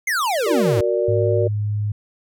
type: exponential sweep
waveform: square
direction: down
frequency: 2183 to 93.2 Hz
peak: -19 dBFS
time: 0.07-0.81 s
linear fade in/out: 5 ms
type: chord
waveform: sine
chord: Gb augmented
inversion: none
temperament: equal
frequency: 370 / 466.2 / 587.3 Hz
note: Gb4 / Bb4 / D5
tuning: 0 / 0 / 0 cents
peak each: -21 dBFS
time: 0.46-1.48 s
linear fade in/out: 10 ms
type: tone with pitch glide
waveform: sine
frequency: 105.3 to 104.45 Hz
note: G#2 to G#2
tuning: +24 to +10 cents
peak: -19 dBFS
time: 1.08-1.92 s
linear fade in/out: 5 ms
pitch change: -14 cents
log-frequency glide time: 1.37-1.55 s
effects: none